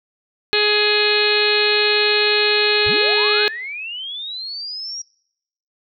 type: harmonic tone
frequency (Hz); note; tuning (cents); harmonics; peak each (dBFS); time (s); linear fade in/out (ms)
418.9; G#4; +15; 1 / 2 / 3 / 4 / 5 / 6 / 7 / 8 / 9 / 10; -19 / -29 / -30 / -23 / -28 / -21 / -27 / -27 / -24 / -20; 0.53-3.48; 0
type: linear sweep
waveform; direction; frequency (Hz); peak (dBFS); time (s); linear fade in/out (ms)
sine; up; 55 to 5730; -26; 2.86-5.02; 5
effects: noise-tail reverb RT60 0.8 s tail -26 dB re dry